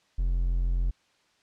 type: tone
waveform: triangle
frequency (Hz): 43.6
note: F1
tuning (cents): -2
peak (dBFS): -21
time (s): 0.18-0.91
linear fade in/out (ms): 10
effects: white hiss -66 dBFS RMS until 1.42 s + low-pass 5000 Hz 12 dB/octave